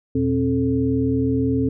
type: tone cluster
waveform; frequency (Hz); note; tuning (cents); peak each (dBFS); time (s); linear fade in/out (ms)
sine; 81.7 / 120.7 / 266.1 / 436; E2 / B2 / C4 / A4; -15 / -39 / +29 / -16; -28 / -24 / -19 / -25; 0.15-1.69; 5
effects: none